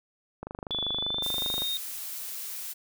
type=click train; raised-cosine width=1 ms; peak=-22 dBFS; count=31; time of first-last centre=0.43-1.62 s; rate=25.2 Hz
type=tone with pitch glide; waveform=sine; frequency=3452 to 3700 Hz; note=A7 to A#7; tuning=-34 to -14 cents; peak=-28 dBFS; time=0.71-1.77 s; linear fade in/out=0 ms; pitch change=+120 cents; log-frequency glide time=0.94-1.54 s
type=noise; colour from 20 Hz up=blue; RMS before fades=-37 dBFS; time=1.22-2.74 s; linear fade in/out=20 ms
effects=none